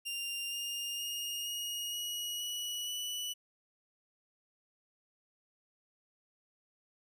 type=tone with pitch steps; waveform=sawtooth; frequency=2792 / 2820 / 2847 / 2875 / 2904 / 2933 / 2961 Hz; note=F7 / F7 / F7 / F7 / F#7 / F#7 / F#7; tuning=-1 / +16 / +33 / +50 / -33 / -16 / +1 cents; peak=-33 dBFS; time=0.05-3.34 s; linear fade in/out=20 ms; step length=470 ms; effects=none